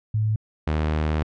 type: tone pair in turn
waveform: sine / sawtooth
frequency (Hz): 108.1 / 77.15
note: A2 / D#2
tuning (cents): -30 / -14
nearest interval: tritone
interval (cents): 584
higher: first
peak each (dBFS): -19 / -17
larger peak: second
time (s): 0.14-0.36 / 0.67-1.23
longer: second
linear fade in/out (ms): 5
effects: low-pass 3000 Hz 12 dB/octave